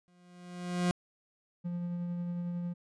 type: tone with exponential growth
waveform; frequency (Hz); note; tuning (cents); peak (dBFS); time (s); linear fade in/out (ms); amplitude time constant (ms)
40% pulse; 177.7; F3; +30; -24; 0.08-0.91; 0; 180
type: tone with tremolo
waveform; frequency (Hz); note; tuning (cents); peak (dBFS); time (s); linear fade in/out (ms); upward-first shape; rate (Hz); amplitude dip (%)
triangle; 174.61; F3; 0; -30; 1.64-2.74; 20; triangle; 11; 25
effects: resampled to 22050 Hz